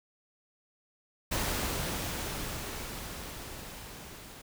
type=noise with level ramp; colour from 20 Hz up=pink; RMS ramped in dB=-31 to -48 dBFS; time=1.31-4.42 s; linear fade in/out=10 ms; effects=none